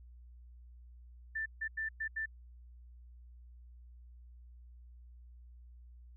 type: tone bursts at uneven times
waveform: sine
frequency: 1773 Hz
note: A6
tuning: 13 cents sharp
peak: -34 dBFS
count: 5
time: 1.35-1.46 / 1.61-1.68 / 1.77-1.89 / 2-2.08 / 2.16-2.26 s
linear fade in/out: 10 ms
effects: added 60 Hz sine -52 dBFS peak until 6.16 s